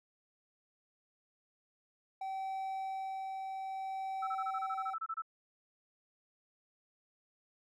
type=tone with tremolo; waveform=triangle; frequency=769 Hz; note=G5; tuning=33 cents flat; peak=-34 dBFS; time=2.21-4.94 s; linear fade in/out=5 ms; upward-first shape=sine; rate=0.6 Hz; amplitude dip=25%
type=tone bursts; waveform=sine; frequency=1318.5 Hz; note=E6; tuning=in tune; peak=-35 dBFS; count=13; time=4.22-5.221 s; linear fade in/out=10 ms; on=53 ms; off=26 ms
effects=none